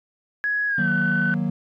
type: tone with pitch glide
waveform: sine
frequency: 1673 to 1507.8 Hz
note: G#6 to F#6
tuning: +12 to +32 cents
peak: -20 dBFS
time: 0.44-1.34 s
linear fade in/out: 0 ms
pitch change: -180 cents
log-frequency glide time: 0.68-0.9 s
type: chord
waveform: triangle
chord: D# minor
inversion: none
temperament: equal with one note detuned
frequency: 155.56 / 185 / 235.4 Hz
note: D#3 / F#3 / A#3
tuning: 0 / 0 / +17 cents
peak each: -24 / -22 / -24 dBFS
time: 0.78-1.5 s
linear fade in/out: 5 ms
effects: tanh soft clip ceiling -11 dBFS